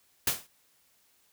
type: noise with exponential decay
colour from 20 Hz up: white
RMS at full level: -22 dBFS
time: 0.27-0.47 s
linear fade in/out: 5 ms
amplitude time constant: 43 ms
effects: white hiss -67 dBFS RMS until 1.32 s